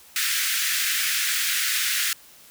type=high-pass noise; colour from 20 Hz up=pink; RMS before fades=-24 dBFS; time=0.16-2.13 s; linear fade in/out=2 ms; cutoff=1500 Hz; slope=48 dB/octave; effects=white hiss -50 dBFS RMS until 2.5 s